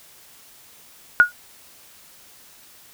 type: tone with exponential decay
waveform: sine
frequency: 1446 Hz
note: F#6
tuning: 40 cents flat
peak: -4 dBFS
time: 1.2-1.32 s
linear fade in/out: 0 ms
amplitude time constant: 24 ms
effects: white hiss -49 dBFS RMS until 2.93 s